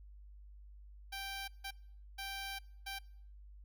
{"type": "tone bursts at uneven times", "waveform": "10% pulse", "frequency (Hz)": 784, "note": "G5", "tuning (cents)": 0, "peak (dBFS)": -33, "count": 4, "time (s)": [[1.12, 1.48], [1.64, 1.71], [2.18, 2.59], [2.86, 2.99]], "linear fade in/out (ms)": 10, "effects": ["noise-tail reverb RT60 0.7 s tail -25 dB re dry", "added 50 Hz sine -52 dBFS peak until 3.64 s"]}